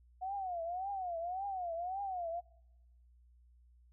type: tone with vibrato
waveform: sine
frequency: 729 Hz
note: F#5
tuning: 26 cents flat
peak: -36 dBFS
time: 0.21-2.41 s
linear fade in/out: 20 ms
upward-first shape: triangle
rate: 1.8 Hz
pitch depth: 190 cents each way
effects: noise-tail reverb RT60 1.0 s tail -26 dB re dry + added 60 Hz sine -61 dBFS peak until 3.92 s